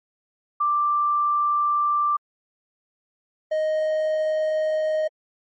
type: tone pair in turn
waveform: sine / triangle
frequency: 1178 / 622.9 Hz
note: D6 / D#5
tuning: +5 / +2 cents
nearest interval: major seventh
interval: 1103 cents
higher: first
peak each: -18 / -18 dBFS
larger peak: neither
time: 0.6-2.17 / 3.51-5.08 s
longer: neither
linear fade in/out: 10 ms
effects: MP3 32 kbps